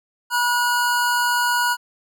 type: tone pair together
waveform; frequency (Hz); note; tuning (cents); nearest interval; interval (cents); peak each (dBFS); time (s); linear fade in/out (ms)
square; 969 / 1451.9; B5 / F#6; -33 / -33; perfect fifth; 700; -21; 0.3-1.77; 50
effects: none